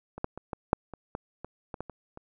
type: clicks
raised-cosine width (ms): 1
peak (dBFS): -26 / -14 / -25 / -19 / -6 / -26 / -19 / -24 / -22 / -20 / -26 / -29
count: 12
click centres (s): 0.18 / 0.244 / 0.376 / 0.532 / 0.731 / 0.937 / 1.151 / 1.446 / 1.742 / 1.806 / 1.897 / 2.174
effects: none